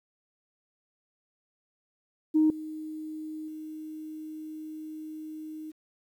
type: tone with level steps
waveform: sine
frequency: 311.1 Hz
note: D#4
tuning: in tune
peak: -18 / -35 / -37 dBFS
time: 2.34-5.72 s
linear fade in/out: 20 ms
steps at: 2.5 / 3.48 s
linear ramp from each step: 2 ms
effects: tanh soft clip ceiling -14 dBFS + 10-bit